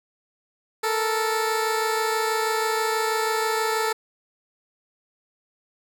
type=tone pair together; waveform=15% pulse; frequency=440 / 466.2 Hz; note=A4 / A#4; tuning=0 / 0 cents; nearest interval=minor second; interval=100 cents; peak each=-16 / -24 dBFS; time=0.83-3.93 s; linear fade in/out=10 ms; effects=none